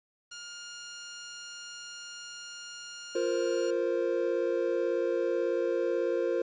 10% pulse tone, 1414 Hz, F6, 21 cents sharp, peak -33 dBFS, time 0.31-3.71 s, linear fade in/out 10 ms
triangle chord, F suspended fourth, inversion none, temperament just, 349.2 / 465.6 / 523.8 Hz, F4 / Bb4 / C5, 0 / -2 / +2 cents, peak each -29 dBFS, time 3.15-6.42 s, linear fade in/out 5 ms
effects resampled to 16000 Hz + 10-bit

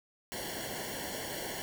pink noise with comb filter, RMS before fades -39 dBFS, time 0.32-1.62 s, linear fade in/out 0 ms, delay 0.8 ms, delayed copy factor -0.9, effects none

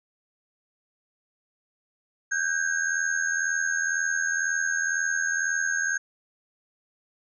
sine tone cluster, 1533 / 1615 / 6480 Hz, G6 / G#6 / G#8, -39 / -49 / -43 cents, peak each -28 / -26 / -32 dBFS, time 2.31-5.98 s, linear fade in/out 10 ms, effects none

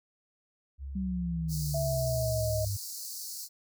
sine tone, 68.5 Hz, C#2, 20 cents flat, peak -36 dBFS, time 0.78-2.72 s, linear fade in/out 50 ms
sine exponential sweep, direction down, 194.7 to 98 Hz, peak -30 dBFS, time 0.95-2.77 s, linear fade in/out 10 ms
pink high-pass noise, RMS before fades -40 dBFS, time 1.48-3.49 s, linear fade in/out 50 ms, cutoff 4300 Hz, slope 96 dB/octave
sine tone with pitch glide, 659.3 to 626.3 Hz, E5 to D#5, 0 to +11 cents, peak -30 dBFS, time 1.74-2.65 s, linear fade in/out 5 ms, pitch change -89 cents, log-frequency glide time 1.89-2.49 s
effects none

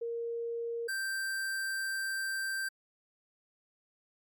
sine / square tone pair in turn, 466.2 / 1568.1 Hz, A#4 / G6, 0 / 0 cents, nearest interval octave + major sixth, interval 2100 cents, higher second, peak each -33 / -33 dBFS, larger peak neither, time 0.01-0.88 / 0.88-2.69 s, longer second, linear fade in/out 10 ms, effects MP3 96 kbps

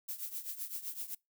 violet noise with tremolo, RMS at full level -38 dBFS, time 0.08-1.15 s, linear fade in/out 10 ms, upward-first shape triangle, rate 7.8 Hz, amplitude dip 85%, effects noise-tail reverb RT60 0.2 s tail -25 dB re dry

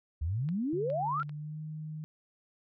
sine exponential sweep, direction up, 71 to 1432 Hz, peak -29 dBFS, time 0.21-1.23 s, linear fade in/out 10 ms
clicks, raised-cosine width 0.3 ms, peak -35 dBFS, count 5, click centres 0.489 / 0.901 / 1.199 / 1.231 / 1.294 s
sine tone with pitch glide, 146.83 to 154.75 Hz, D3 to D#3, 0 to -9 cents, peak -37 dBFS, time 0.73-2.04 s, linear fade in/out 0 ms, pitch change +91 cents, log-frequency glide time 1.24-1.6 s
effects none

